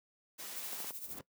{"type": "noise", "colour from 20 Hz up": "white", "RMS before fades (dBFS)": -45, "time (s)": [0.38, 0.92], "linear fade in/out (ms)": 20}
{"type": "noise with tremolo", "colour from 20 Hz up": "violet", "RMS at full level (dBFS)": -42, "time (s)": [0.56, 1.19], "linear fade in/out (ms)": 5, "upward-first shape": "sine", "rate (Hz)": 13, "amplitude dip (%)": 65}
{"type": "clicks", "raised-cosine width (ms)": 1, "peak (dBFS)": -33, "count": 4, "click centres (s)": [0.731, 0.803, 0.845, 0.907]}
{"type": "noise with exponential growth", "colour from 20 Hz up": "brown", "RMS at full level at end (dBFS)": -38, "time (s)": [0.86, 1.21], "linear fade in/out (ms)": 2, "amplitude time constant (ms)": 74}
{"effects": ["noise-tail reverb RT60 0.1 s tail -19 dB re dry", "high-pass 200 Hz 12 dB/octave"]}